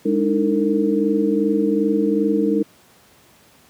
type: tone cluster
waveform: sine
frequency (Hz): 205.1 / 295.1 / 317.7 / 456.4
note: G#3 / D4 / D#4 / A#4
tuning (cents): -21 / +8 / +36 / -37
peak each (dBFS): -21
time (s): 0.05-2.63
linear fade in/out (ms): 10
effects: pink hiss -52 dBFS RMS until 3.69 s + high-pass 100 Hz 12 dB/octave